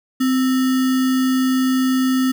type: tone with sample-and-hold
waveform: sine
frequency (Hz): 259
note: C4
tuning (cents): -17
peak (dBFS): -14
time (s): 0.2-2.32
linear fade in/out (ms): 10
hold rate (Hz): 1575
effects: none